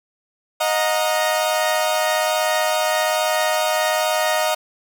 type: chord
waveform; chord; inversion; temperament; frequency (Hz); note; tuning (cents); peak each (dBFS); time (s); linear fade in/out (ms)
sawtooth; D# minor; none; equal with one note detuned; 622.3 / 723.5 / 932.3; D#5 / F#5 / A#5; 0 / -39 / 0; -16 / -19 / -21; 0.6-4.55; 10
effects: none